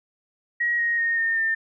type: tone with pitch steps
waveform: sine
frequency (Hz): 1900 / 1874.9 / 1850.2 / 1825.8 / 1801.7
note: A#6 / A#6 / A#6 / A#6 / A6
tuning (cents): +33 / +9 / -13 / -36 / +41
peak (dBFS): -20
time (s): 0.6-1.55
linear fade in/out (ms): 10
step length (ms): 190
effects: none